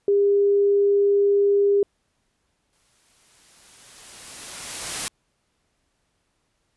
sine tone, 402.8 Hz, G4, 47 cents sharp, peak -15 dBFS, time 0.08-1.83 s, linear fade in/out 2 ms
white noise with exponential growth, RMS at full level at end -26 dBFS, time 2.73-5.08 s, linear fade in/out 0 ms, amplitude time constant 510 ms
effects pink hiss -71 dBFS RMS until 6.76 s + resampled to 24000 Hz

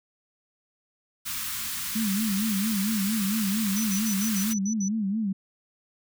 white band-stop noise, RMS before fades -32 dBFS, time 1.25-4.54 s, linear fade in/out 20 ms, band 270 to 1000 Hz, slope 48 dB/octave
sine tone with vibrato, 207.7 Hz, G#3, in tune, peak -24 dBFS, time 1.95-5.33 s, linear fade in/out 10 ms, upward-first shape sine, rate 4.4 Hz, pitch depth 140 cents each way
sine tone bursts, 5970 Hz, F#8, 15 cents sharp, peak -31 dBFS, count 8, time 3.76-4.885 s, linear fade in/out 5 ms, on 82 ms, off 67 ms
effects none

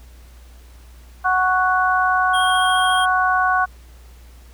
harmonic tone, 370 Hz, F#4, in tune, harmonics 2 / 3 / 4, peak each -19 / -19 / -19 dBFS, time 1.24-3.66 s, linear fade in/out 20 ms
square tone with vibrato, 3231 Hz, G#7, 48 cents flat, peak -23 dBFS, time 2.33-3.06 s, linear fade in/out 20 ms, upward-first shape triangle, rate 14 Hz, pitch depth 17 cents each way
effects added 60 Hz sine -41 dBFS peak until 4.53 s + pink hiss -52 dBFS RMS until 4.53 s

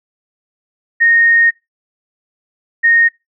sine tone pair in turn, 1853 / 1853 Hz, A#6 / A#6, -11 / -11 cents, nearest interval unison, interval 0 cents, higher neither, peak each -7 dBFS, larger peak neither, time 1-1.51 / 2.83-3.09 s, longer first, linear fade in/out 20 ms, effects noise-tail reverb RT60 0.2 s tail -21 dB re dry

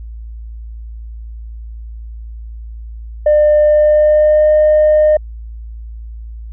sine tone with pitch glide, 600 to 610.5 Hz, D5 to D#5, +37 to -33 cents, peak -5 dBFS, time 3.26-5.17 s, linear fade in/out 5 ms, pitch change +30 cents, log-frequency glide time 3.6-4.52 s, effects tanh soft clip ceiling -4 dBFS + added 56 Hz sine -26 dBFS peak until 6.52 s

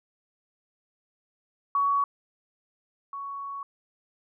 sine tone pair in turn, 1124 / 1115.6 Hz, C#6 / C#6, +24 / +11 cents, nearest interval unison, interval 13 cents, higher first, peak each -21 / -33 dBFS, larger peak first, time 1.75-2.04 / 3.13-3.63 s, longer second, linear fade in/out 2 ms, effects none

